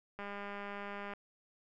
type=click train; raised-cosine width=0.5 ms; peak=-29 dBFS; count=192; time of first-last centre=0.19-1.136 s; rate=202 Hz; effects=none